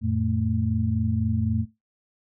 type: tone cluster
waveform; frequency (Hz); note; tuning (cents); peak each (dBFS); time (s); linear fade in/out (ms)
sine; 88.5 / 112.4 / 222; F2 / A2 / A3; +23 / +37 / +16; -26; 0.01-1.66; 50
effects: noise-tail reverb RT60 0.2 s tail -17 dB re dry